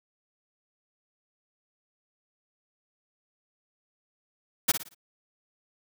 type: noise with echo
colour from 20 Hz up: white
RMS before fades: -21 dBFS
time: 4.68-4.72 s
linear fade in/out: 10 ms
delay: 57 ms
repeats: 4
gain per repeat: -9 dB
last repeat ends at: 4.948 s
effects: none